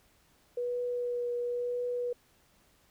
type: tone with vibrato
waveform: sine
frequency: 486.1 Hz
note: B4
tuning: 28 cents flat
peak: -30 dBFS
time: 0.57-2.13 s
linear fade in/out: 5 ms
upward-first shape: triangle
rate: 0.97 Hz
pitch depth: 15 cents each way
effects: pink hiss -66 dBFS RMS until 2.9 s